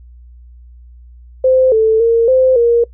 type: tone with pitch steps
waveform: sine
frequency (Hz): 518 / 441.4 / 460.8 / 518 / 470.3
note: C5 / A4 / A#4 / C5 / A#4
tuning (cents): -17 / +5 / -20 / -17 / +15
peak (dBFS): -7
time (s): 1.44-2.84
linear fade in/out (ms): 5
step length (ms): 280
effects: noise-tail reverb RT60 0.1 s tail -21 dB re dry + added 60 Hz sine -36 dBFS peak until 2.93 s